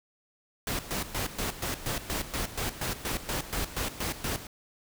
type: noise with tremolo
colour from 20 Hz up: pink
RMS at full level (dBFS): -31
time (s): 0.67-4.47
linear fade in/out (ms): 2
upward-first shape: square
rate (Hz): 4.2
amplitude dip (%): 75
effects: none